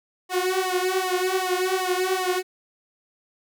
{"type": "tone with flanger", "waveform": "sawtooth", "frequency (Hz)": 370, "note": "F#4", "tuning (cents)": 0, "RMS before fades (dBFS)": -24, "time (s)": [0.29, 2.43], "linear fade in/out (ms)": 50, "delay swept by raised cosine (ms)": [0.99, 4.99], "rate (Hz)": 2.6, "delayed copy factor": 0.95, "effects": []}